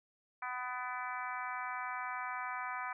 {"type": "harmonic tone with a mistuned harmonic", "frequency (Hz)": 250, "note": "B3", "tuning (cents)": 21, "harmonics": [3, 4, 5, 6, 7, 8, 9], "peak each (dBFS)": [-45, -42, -43, -45, -48, -49, -48], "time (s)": [0.42, 2.93], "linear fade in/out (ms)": 5, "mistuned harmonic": 9, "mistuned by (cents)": 48, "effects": []}